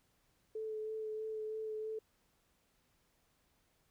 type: tone with vibrato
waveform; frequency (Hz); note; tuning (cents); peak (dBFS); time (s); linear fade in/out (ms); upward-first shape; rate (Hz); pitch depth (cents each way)
sine; 435; A4; -20; -38; 0.55-1.99; 5; sine; 3.1; 15
effects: pink hiss -75 dBFS RMS until 3.9 s